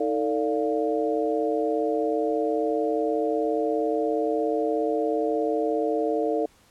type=tone cluster; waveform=sine; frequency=314.7 / 446.3 / 583 / 700 Hz; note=D#4 / A4 / D5 / F5; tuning=+20 / +25 / -13 / +4 cents; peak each=-28 / -25 / -29 / -30 dBFS; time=0-6.46 s; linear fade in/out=5 ms; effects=pink hiss -58 dBFS RMS until 6.7 s + low-pass 12000 Hz 12 dB/octave